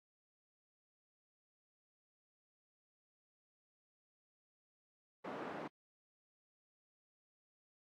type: band-pass noise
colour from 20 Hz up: pink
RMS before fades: -45 dBFS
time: 5.24-5.68 s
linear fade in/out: 10 ms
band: 230 to 1200 Hz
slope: 12 dB/octave
effects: high-pass 150 Hz 12 dB/octave + AAC 64 kbps